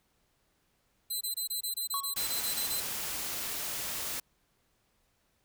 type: tone bursts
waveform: 10% pulse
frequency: 4047 Hz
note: B7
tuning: 42 cents sharp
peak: -25 dBFS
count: 13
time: 1.1-2.806 s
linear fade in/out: 10 ms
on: 110 ms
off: 23 ms
type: tone with exponential decay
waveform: triangle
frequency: 1108.7 Hz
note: C#6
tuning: in tune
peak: -28 dBFS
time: 1.94-2.27 s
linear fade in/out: 1 ms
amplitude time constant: 70 ms
type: noise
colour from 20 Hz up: white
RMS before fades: -36 dBFS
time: 2.16-4.2 s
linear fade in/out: 5 ms
effects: pink hiss -73 dBFS RMS until 5.44 s